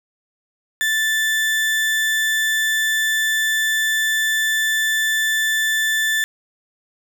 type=tone; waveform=35% pulse; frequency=1760 Hz; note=A6; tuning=in tune; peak=-15 dBFS; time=0.81-6.24 s; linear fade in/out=0 ms; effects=9-bit